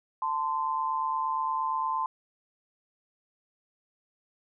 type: tone pair together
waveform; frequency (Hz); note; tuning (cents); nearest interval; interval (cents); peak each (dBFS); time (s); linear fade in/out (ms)
sine; 887 / 1035.6; A5 / C6; +14 / -18; minor third; 268; -31 / -28; 0.22-2.06; 2
effects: none